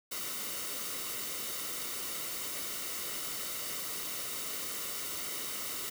white noise with comb filter, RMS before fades -38 dBFS, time 0.11-5.9 s, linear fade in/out 10 ms, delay 1.2 ms, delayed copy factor -0.55, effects none

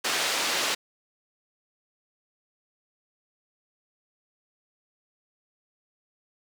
white band-pass noise, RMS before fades -27 dBFS, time 0.04-0.75 s, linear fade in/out 10 ms, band 310 to 5000 Hz, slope 12 dB/octave, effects none

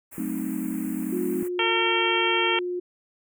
white band-stop noise, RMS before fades -42 dBFS, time 0.11-1.49 s, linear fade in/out 20 ms, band 2500 to 7600 Hz, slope 48 dB/octave
sine chord, F# diminished seventh, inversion none, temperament equal with one note detuned, 188.56 / 220 / 261.6 / 311.1 Hz, F#3 / A3 / C4 / Eb4, +33 / 0 / 0 / 0 cents, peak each -34 / -32 / -31 / -31 dBFS, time 0.18-1.43 s, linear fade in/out 2 ms
sine tone, 357.3 Hz, F4, 40 cents sharp, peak -26 dBFS, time 1.12-2.8 s, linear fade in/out 10 ms
harmonic tone, 455.2 Hz, A#4, 41 cents flat, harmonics 1 / 2 / 3 / 4 / 5 / 6 / 7, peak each -31 / -28 / -30 / -32 / -28 / -28 / -27 dBFS, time 1.59-2.59 s, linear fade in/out 2 ms
effects none

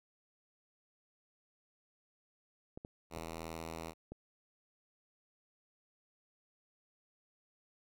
clicks, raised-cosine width 2 ms, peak -32 dBFS, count 4, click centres 2.775 / 2.849 / 3.172 / 4.12 s
5% pulse tone with vibrato, 81.7 Hz, E2, 15 cents flat, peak -31 dBFS, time 3.1-3.94 s, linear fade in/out 50 ms, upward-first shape triangle, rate 16 Hz, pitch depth 17 cents each way
effects none

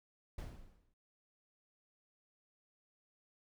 brown noise with exponential decay, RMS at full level -39 dBFS, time 0.38-0.94 s, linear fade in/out 5 ms, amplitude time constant 120 ms, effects none

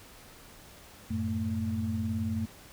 sine tone cluster, 92.1 / 110.9 / 222.7 Hz, F#2 / A2 / A3, -7 / +14 / +21 cents, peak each -33 / -37 / -31 dBFS, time 1.1-2.46 s, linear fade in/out 10 ms, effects pink hiss -52 dBFS RMS until 2.72 s

